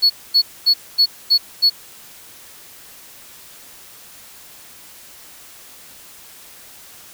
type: tone bursts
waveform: triangle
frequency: 4387 Hz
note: C#8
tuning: 19 cents flat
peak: -7 dBFS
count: 6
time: 0.02-1.7 s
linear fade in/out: 20 ms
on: 80 ms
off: 240 ms
effects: tanh soft clip ceiling -5 dBFS + white hiss -42 dBFS RMS until 7.13 s